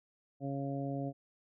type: harmonic tone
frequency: 138.59 Hz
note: C#3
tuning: in tune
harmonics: 1 / 2 / 3 / 4 / 5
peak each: -38 / -38 / -47 / -43 / -44 dBFS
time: 0.4-1.13 s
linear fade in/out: 50 ms
effects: none